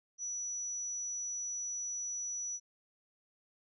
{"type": "tone", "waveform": "sine", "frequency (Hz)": 5900, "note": "F#8", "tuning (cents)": -6, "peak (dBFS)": -36, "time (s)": [0.18, 2.6], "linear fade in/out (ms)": 50, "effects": []}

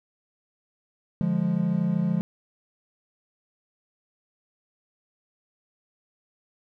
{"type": "chord", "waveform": "triangle", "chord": "D diminished", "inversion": "none", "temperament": "equal", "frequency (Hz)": [146.83, 174.61, 207.7], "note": ["D3", "F3", "Ab3"], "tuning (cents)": [0, 0, 0], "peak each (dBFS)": [-28, -22, -25], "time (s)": [1.21, 2.21], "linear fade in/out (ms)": 0, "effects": []}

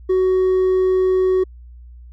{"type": "tone with hard clipping", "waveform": "sine", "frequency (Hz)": 373.2, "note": "F#4", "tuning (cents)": 15, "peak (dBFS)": -14, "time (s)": [0.09, 1.44], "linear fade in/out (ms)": 10, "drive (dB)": 2, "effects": ["added 60 Hz sine -37 dBFS peak until 2.12 s"]}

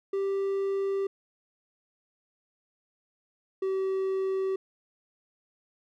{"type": "tone pair in turn", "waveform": "triangle", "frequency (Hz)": [392.1, 382.9], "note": ["G4", "G4"], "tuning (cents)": [0, -41], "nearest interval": "unison", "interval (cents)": 41, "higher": "first", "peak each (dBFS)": -24, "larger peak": "neither", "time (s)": [[0.13, 1.07], [3.62, 4.56]], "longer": "neither", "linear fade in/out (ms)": 5, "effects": []}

